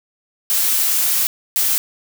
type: noise bursts at uneven times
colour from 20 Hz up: blue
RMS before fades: -17 dBFS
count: 2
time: 0.5-1.27 / 1.56-1.78 s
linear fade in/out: 0 ms
effects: none